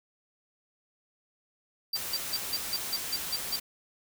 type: tone bursts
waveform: square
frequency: 4699 Hz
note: D8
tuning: in tune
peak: -28 dBFS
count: 9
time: 1.93-3.561 s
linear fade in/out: 5 ms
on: 39 ms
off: 160 ms
type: noise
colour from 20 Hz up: white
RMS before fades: -36 dBFS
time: 1.95-3.6 s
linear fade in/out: 10 ms
effects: none